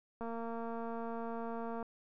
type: click train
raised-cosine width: 1 ms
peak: -29 dBFS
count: 373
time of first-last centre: 0.21-1.827 s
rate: 230 Hz
effects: none